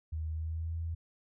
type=tone with pitch glide; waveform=sine; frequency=79 to 82.5 Hz; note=D#2 to E2; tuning=+27 to +2 cents; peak=-33 dBFS; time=0.12-0.95 s; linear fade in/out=10 ms; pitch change=+75 cents; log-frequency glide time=0.32-0.75 s; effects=none